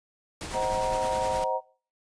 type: noise with tremolo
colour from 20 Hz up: pink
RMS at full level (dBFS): -35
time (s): 0.41-1.44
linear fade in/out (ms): 0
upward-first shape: sine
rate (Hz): 9.8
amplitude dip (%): 35
type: chord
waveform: sine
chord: C half-diminished seventh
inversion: none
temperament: just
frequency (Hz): 523.3 / 627.9 / 753.5 / 941.9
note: C5 / Eb5 / Gb5 / Bb5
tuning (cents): 0 / +16 / +31 / +18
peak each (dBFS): -30 / -33 / -33 / -28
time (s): 0.52-1.61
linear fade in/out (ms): 50
effects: noise-tail reverb RT60 0.4 s tail -21 dB re dry + resampled to 22050 Hz